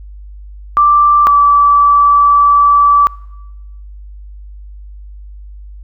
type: tone pair in turn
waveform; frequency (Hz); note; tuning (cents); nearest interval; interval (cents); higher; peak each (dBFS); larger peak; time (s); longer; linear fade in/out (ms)
sine; 1174.7 / 1155.9; D6 / D6; 0 / -28; unison; 28; first; -5; neither; 0.77-1.27 / 1.27-3.07; second; 0
effects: noise-tail reverb RT60 1.0 s tail -23 dB re dry + added 50 Hz sine -29 dBFS peak until 5.83 s